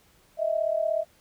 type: tone pair together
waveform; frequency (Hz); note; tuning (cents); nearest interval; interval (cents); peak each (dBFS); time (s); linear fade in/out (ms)
sine; 625.4 / 662; D#5 / E5; +9 / +7; minor second; 98; -26; 0.37-1.05; 50
effects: pink hiss -61 dBFS RMS until 1.2 s